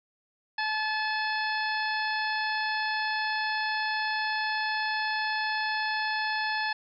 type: harmonic tone with a mistuned harmonic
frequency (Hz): 864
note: A5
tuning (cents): -32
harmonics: 1 / 2 / 3 / 4 / 5 / 6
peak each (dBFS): -31 / -30 / -37 / -42 / -37 / -41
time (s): 0.58-6.73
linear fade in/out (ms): 5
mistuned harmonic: 6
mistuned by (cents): -17
effects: none